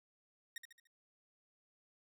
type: tone with echo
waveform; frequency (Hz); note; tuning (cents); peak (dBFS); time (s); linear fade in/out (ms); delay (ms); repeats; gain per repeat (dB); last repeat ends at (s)
sawtooth; 1864.7; A#6; 0; -39; 0.56-0.58; 2; 73; 4; -7; 0.872
effects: none